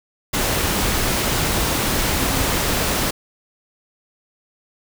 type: tone in noise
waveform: sine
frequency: 266.1 Hz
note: C4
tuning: 29 cents sharp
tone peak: -28 dBFS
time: 2.19-2.46 s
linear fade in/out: 10 ms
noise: pink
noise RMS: -20 dBFS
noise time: 0.33-3.11 s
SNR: -11 dB
effects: none